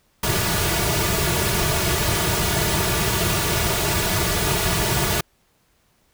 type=noise with comb filter; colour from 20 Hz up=pink; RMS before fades=-21 dBFS; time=0.23-5.21 s; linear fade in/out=5 ms; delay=3.8 ms; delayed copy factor=-0.85; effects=pink hiss -63 dBFS RMS until 6.13 s